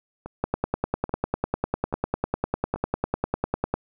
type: two click trains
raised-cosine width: 1 ms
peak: -9 / -21 dBFS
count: 34 / 4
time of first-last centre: 0.44-3.74 / 0.26-2.76 s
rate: 10 / 1.2 Hz
effects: none